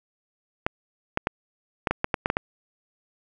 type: clicks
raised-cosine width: 0.5 ms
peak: -7 dBFS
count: 10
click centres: 0.665 / 1.174 / 1.271 / 1.872 / 1.91 / 2.044 / 2.142 / 2.259 / 2.301 / 2.369 s
effects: none